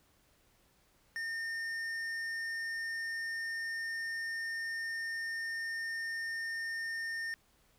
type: tone with tanh clipping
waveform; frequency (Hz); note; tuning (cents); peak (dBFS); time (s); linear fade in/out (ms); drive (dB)
sine; 1821; A#6; -41; -37; 1.16-7.34; 0; 10
effects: pink hiss -69 dBFS RMS until 7.78 s